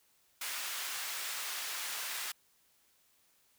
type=high-pass noise; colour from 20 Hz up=pink; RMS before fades=-39 dBFS; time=0.41-2.32 s; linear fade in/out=5 ms; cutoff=1400 Hz; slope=12 dB/octave; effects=white hiss -70 dBFS RMS until 3.58 s